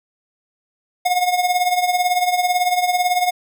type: tone with tremolo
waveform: square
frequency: 721 Hz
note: F#5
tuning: 45 cents flat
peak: -13 dBFS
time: 1.05-3.31 s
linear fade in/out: 10 ms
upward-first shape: triangle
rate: 18 Hz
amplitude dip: 75%
effects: none